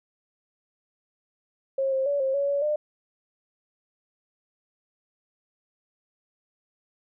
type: tone with pitch steps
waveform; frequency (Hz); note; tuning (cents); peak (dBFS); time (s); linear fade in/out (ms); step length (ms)
sine; 539 / 531 / 570 / 533 / 562 / 566 / 601; C#5 / C5 / C#5 / C5 / C#5 / C#5 / D5; -49 / +25 / +48 / +32 / +24 / +36 / +40; -22; 1.78-2.76; 5; 140
effects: none